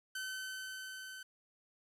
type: tone with level ramp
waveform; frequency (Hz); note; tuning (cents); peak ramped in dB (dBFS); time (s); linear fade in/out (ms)
sawtooth; 1527; G6; -46; -35 to -43; 0.15-1.23; 5
effects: resampled to 32000 Hz + 11-bit